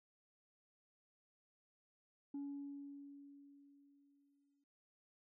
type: tone with exponential decay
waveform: sine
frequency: 282.2 Hz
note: C#4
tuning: 31 cents sharp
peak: -39 dBFS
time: 2.34-4.64 s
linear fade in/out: 5 ms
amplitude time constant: 500 ms
effects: noise-tail reverb RT60 0.6 s tail -20 dB re dry + tanh soft clip ceiling -40 dBFS